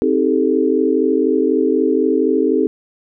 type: chord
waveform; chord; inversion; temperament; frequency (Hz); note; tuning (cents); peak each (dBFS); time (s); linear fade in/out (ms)
sine; A half-diminished seventh; first; just; 264 / 316.8 / 396 / 440; C4 / Eb4 / G4 / A4; +16 / +31 / +18 / 0; -18; 0.02-2.67; 0
effects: none